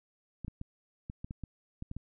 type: clicks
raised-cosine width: 5 ms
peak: -27 dBFS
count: 10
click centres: 0.447 / 0.481 / 0.614 / 1.099 / 1.245 / 1.309 / 1.437 / 1.824 / 1.914 / 1.966 s
effects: none